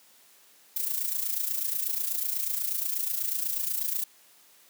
violet noise with amplitude modulation, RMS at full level -27 dBFS, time 0.76-4.04 s, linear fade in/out 5 ms, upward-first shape sine, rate 28.2 Hz, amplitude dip 65%, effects white hiss -58 dBFS RMS until 4.69 s + high-pass 200 Hz 12 dB/octave

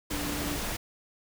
sine tone in noise, 291.7 Hz, D4, 12 cents flat, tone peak -35 dBFS, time 0.11-0.57 s, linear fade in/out 10 ms, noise pink, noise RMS -33 dBFS, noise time 0.1-0.77 s, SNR -5 dB, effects none

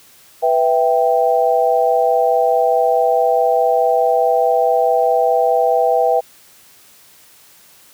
sine chord, E minor, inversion second, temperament equal, 493.9 / 659.3 / 784 Hz, B4 / E5 / G5, 0 / 0 / 0 cents, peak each -16 dBFS, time 0.42-6.21 s, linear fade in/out 20 ms, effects white hiss -47 dBFS RMS until 7.93 s + high-pass 60 Hz 12 dB/octave

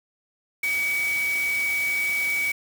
sine tone in noise, 2269 Hz, C#7, 40 cents sharp, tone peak -22 dBFS, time 0.63-2.52 s, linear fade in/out 5 ms, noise white, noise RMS -35 dBFS, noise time 0.63-2.52 s, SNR +10 dB, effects none

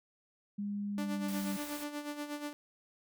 sine tone with pitch glide, 203.6 to 197.58 Hz, G#3 to G3, -34 to +14 cents, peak -34 dBFS, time 0.58-1.57 s, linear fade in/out 10 ms, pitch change -52 cents, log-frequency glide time 0.91-1.32 s
sawtooth tone with tremolo, 293.7 Hz, D4, in tune, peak -32 dBFS, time 0.98-2.53 s, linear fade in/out 0 ms, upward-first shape sine, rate 8.3 Hz, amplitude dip 65%
white noise, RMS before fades -46 dBFS, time 1.28-1.84 s, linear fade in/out 5 ms
effects none

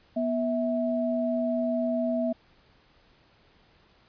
sine tone pair together, 243.8 / 652 Hz, B3 / E5, -22 / -19 cents, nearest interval octave + perfect fourth, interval 1703 cents, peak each -27 dBFS, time 0.16-2.33 s, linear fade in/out 10 ms, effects pink hiss -61 dBFS RMS until 4.08 s + resampled to 11025 Hz

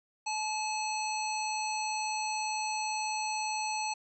harmonic tone, 861 Hz, A5, 38 cents flat, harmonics 1 / 3 / 5 / 7 / 9, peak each -33 / -38 / -40 / -41 / -43 dBFS, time 0.26-3.94 s, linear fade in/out 10 ms, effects none

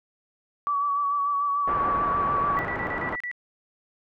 sine tone with vibrato, 1142 Hz, D6, 49 cents flat, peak -22 dBFS, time 0.67-2.59 s, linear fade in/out 0 ms, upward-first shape sine, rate 6.8 Hz, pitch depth 31 cents each way
white low-pass noise, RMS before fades -31 dBFS, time 1.67-3.16 s, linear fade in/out 10 ms, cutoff 1400 Hz, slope 24 dB/octave
sine tone bursts, 1956 Hz, B6, 17 cents flat, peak -29 dBFS, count 7, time 2.57-3.314 s, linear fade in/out 0 ms, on 78 ms, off 33 ms
effects none

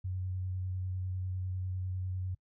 sine tone with vibrato, 92.5 Hz, F#2, in tune, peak -33 dBFS, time 0.04-2.35 s, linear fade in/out 10 ms, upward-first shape square, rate 10 Hz, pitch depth 12 cents each way, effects noise-tail reverb RT60 0.1 s tail -24 dB re dry

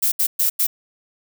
violet noise bursts at uneven times, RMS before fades -18 dBFS, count 4, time 0.02-0.12 / 0.19-0.27 / 0.39-0.5 / 0.59-0.67 s, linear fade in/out 10 ms, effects none

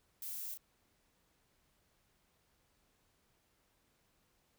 violet noise with echo, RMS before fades -44 dBFS, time 0.22-0.54 s, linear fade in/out 2 ms, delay 35 ms, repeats 1, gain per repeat -5 dB, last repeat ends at 0.575 s, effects pink hiss -75 dBFS RMS until 4.58 s

